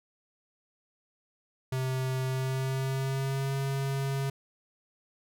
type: tone with pitch glide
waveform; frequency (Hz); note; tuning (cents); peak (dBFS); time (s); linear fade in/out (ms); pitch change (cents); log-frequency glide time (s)
square; 130.4 to 136.73; C3 to C#3; -5 to -23; -29; 1.72-4.3; 5; +82; 2.25-3.55
effects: none